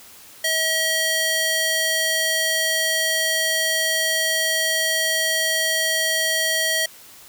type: tone with high-pass filter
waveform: square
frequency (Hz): 640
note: D#5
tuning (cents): +49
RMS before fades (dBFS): -21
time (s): 0.44-6.86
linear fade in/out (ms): 5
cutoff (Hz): 1600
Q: 0.69
effects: white hiss -45 dBFS RMS until 7.28 s